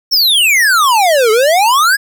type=exponential two-way sweep; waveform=square; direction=down then up; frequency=5590 to 421.5 to 1706 Hz; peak=-8 dBFS; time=0.11-1.97 s; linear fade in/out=20 ms; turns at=1.31 s; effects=none